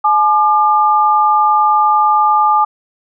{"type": "tone pair together", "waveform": "sine", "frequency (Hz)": [851.2, 1200], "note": ["G#5", "D6"], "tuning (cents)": [42, 37], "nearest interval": "tritone", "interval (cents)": 595, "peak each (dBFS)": -11, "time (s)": [0.04, 2.65], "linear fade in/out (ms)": 10, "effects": []}